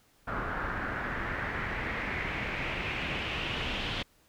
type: noise with low-pass filter sweep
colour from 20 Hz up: pink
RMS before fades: -34 dBFS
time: 0.27-4.03 s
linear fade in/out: 10 ms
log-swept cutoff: 1400 to 3200 Hz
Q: 3.5
effects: pink hiss -65 dBFS RMS until 4.28 s